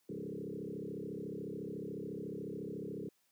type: tone with frequency modulation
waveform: sine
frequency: 299.1 Hz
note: D4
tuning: 32 cents sharp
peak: -39 dBFS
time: 0.09-3.09 s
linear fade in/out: 5 ms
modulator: 34 Hz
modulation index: 4.7
effects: white hiss -75 dBFS RMS until 3.31 s + high-pass 100 Hz 12 dB/octave